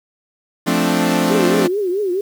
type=chord; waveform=sawtooth; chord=D minor seventh; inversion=first; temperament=equal; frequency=174.61 / 220 / 261.6 / 293.7 Hz; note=F3 / A3 / C4 / D4; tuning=0 / 0 / 0 / 0 cents; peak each=-16 dBFS; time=0.66-1.68 s; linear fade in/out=20 ms
type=tone with vibrato; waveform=sine; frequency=385.2 Hz; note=G4; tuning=30 cents flat; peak=-16 dBFS; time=1.3-2.21 s; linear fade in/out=5 ms; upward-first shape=triangle; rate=4.6 Hz; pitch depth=190 cents each way
effects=7-bit